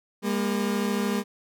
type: tone pair together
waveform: 30% pulse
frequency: 202.4 / 235.6 Hz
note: G#3 / A#3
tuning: -44 / +19 cents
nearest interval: minor third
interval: 263 cents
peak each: -23 / -26 dBFS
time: 0.22-1.24 s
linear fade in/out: 50 ms
effects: none